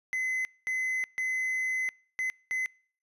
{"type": "tone bursts at uneven times", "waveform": "triangle", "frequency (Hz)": 2038, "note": "C7", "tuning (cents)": -46, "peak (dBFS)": -26, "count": 5, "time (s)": [[0.13, 0.45], [0.67, 1.04], [1.18, 1.89], [2.19, 2.3], [2.51, 2.66]], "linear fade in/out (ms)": 0, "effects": ["noise-tail reverb RT60 0.5 s tail -26 dB re dry", "resampled to 32000 Hz"]}